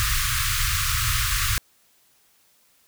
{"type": "band-stop noise", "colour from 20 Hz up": "pink", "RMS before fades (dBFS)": -23, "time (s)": [0, 1.58], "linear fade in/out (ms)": 0, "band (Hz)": [130, 1100], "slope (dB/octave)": 96, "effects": ["white hiss -61 dBFS RMS until 2.87 s"]}